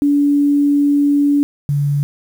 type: tone pair in turn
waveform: sine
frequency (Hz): 287.1 / 143.55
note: D4 / D3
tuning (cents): -39 / -39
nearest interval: octave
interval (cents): 1200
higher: first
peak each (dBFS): -10 / -13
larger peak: first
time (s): 0.02-1.43 / 1.69-2.03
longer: first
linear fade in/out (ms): 0
effects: 7-bit